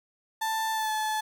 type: tone with pitch glide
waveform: 35% pulse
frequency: 885 to 864.3 Hz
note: A5 to A5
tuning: +10 to -31 cents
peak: -25 dBFS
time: 0.41-1.21 s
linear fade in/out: 10 ms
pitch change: -41 cents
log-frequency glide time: 0.72-0.91 s
effects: none